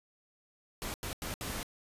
pink noise bursts at uneven times, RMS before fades -38 dBFS, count 4, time 0.82-0.94 / 1.03-1.13 / 1.22-1.34 / 1.41-1.63 s, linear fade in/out 0 ms, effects resampled to 32000 Hz

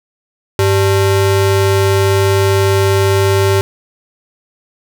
square ring-modulated tone, 244.5 Hz, B3, 17 cents flat, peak -7 dBFS, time 0.59-3.61 s, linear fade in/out 0 ms, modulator 145 Hz, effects none

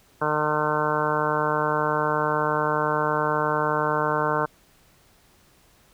harmonic tone, 151.6 Hz, D#3, 45 cents flat, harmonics 1 / 2 / 3 / 4 / 5 / 6 / 7 / 8 / 9 / 10, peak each -32 / -33 / -28 / -29 / -34 / -28 / -28 / -33 / -30 / -31 dBFS, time 0.21-4.46 s, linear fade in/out 10 ms, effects pink hiss -58 dBFS RMS until 5.93 s

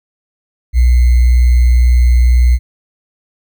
sine tone with sample-and-hold, 61 Hz, B1, 21 cents flat, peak -5 dBFS, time 0.73-2.59 s, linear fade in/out 50 ms, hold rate 2100 Hz, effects none

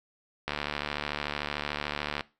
click train, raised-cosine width 0.3 ms, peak -14 dBFS, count 128, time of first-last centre 0.48-2.208 s, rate 73.5 Hz, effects noise-tail reverb RT60 0.3 s tail -20 dB re dry

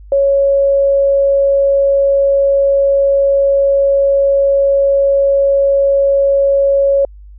sine tone, 554.4 Hz, C#5, in tune, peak -8 dBFS, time 0.12-7.05 s, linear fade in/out 2 ms, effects added 50 Hz sine -33 dBFS peak until 7.38 s

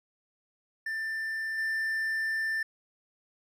triangle tone with level steps, 1781 Hz, A6, 21 cents sharp, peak -29 / -26 dBFS, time 0.86-2.63 s, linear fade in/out 5 ms, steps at 1.58 s, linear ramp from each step 2 ms, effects none

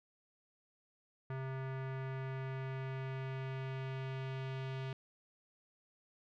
square tone with low-pass filter sweep, 132.6 Hz, C3, 23 cents sharp, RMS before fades -41 dBFS, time 1.3-4.93 s, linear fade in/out 2 ms, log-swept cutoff 1700 to 3200 Hz, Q 1.5, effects none

